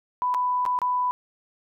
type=tone with dropouts; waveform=sine; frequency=994 Hz; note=B5; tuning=11 cents sharp; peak=-21 dBFS; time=0.22-1.11 s; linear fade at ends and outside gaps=0 ms; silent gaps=0.341-0.346 / 0.653-0.662 / 0.789-0.817 s; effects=none